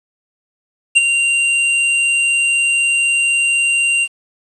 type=tone with ADSR envelope; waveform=square; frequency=2772 Hz; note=F7; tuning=14 cents flat; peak=-5 dBFS; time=0.95-4.08 s; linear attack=20 ms; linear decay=24 ms; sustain=-8 dB; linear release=52 ms; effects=resampled to 24000 Hz + 7-bit